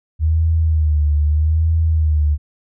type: tone with vibrato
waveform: sine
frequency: 77.6 Hz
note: D#2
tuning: 4 cents flat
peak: -12 dBFS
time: 0.19-2.38 s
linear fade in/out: 50 ms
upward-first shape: sine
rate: 0.8 Hz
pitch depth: 80 cents each way
effects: none